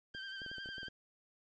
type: tone with vibrato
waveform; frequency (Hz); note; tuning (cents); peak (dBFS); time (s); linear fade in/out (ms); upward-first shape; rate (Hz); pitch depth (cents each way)
25% pulse; 1568; G6; 0; -39; 0.14-0.89; 10; sine; 11; 34
type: clicks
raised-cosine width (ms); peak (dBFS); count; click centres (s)
2; -39; 10; 0.149 / 0.418 / 0.463 / 0.515 / 0.583 / 0.659 / 0.689 / 0.782 / 0.831 / 0.883
effects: resampled to 16000 Hz + 11-bit